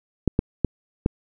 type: clicks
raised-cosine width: 3 ms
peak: -5 dBFS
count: 4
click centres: 0.277 / 0.391 / 0.647 / 1.061 s
effects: none